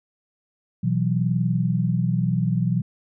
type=chord; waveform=sine; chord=B suspended fourth; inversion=none; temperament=just; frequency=123.47 / 164.63 / 185.21 Hz; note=B2 / E3 / F#3; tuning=0 / -2 / +2 cents; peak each=-23 / -23 / -24 dBFS; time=0.83-2.82 s; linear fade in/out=10 ms; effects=none